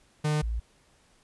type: tone pair in turn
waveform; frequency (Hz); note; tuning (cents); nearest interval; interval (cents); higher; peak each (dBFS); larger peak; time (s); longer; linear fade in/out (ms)
45% pulse / sine; 151.2 / 56.46; D#3 / A1; -49 / +45; octave + perfect fourth; 1706; first; -24 / -27; first; 0.24-0.42 / 0.42-0.6; neither; 10
effects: pink hiss -63 dBFS RMS until 1.23 s + resampled to 24000 Hz